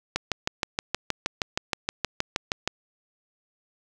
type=click train; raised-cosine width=0.2 ms; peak=-7 dBFS; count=17; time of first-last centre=0.16-2.676 s; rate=6.36 Hz; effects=none